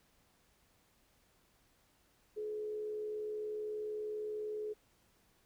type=tone with frequency modulation; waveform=sine; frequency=425.1 Hz; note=G#4; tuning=40 cents sharp; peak=-37 dBFS; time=2.36-4.74 s; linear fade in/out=20 ms; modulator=72.7 Hz; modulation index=0.25; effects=pink hiss -71 dBFS RMS until 5.45 s